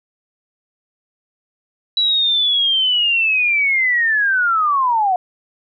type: linear sweep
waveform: sine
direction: down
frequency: 3938 to 708 Hz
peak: -13 dBFS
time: 1.97-5.16 s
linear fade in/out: 2 ms
effects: none